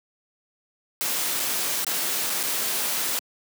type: noise with dropouts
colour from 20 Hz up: white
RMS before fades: -26 dBFS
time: 1.01-3.19 s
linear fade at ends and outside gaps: 0 ms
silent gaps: 1.396-1.4 / 1.845-1.867 / 2.297-2.301 / 2.43-2.435 s
effects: high-pass 200 Hz 12 dB/octave